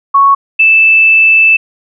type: tone pair in turn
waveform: sine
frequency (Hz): 1108.7 / 2637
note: C#6 / E7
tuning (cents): 0 / 0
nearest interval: octave + minor third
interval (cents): 1500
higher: second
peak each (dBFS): -3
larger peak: neither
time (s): 0.14-0.35 / 0.59-1.57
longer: second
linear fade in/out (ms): 10
effects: none